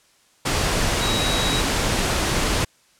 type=tone in noise; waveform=sine; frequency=3844 Hz; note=B7; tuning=48 cents flat; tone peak=-25 dBFS; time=1.01-1.61 s; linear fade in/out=10 ms; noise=pink; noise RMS=-21 dBFS; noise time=0.45-2.65 s; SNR=-7 dB; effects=white hiss -58 dBFS RMS until 2.99 s + low-pass 9000 Hz 12 dB/octave